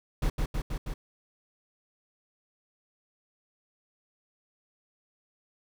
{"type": "noise with echo", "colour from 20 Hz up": "brown", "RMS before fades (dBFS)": -26, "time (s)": [0.22, 0.3], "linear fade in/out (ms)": 5, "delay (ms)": 160, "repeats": 4, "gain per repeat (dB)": -2, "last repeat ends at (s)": 0.94, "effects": []}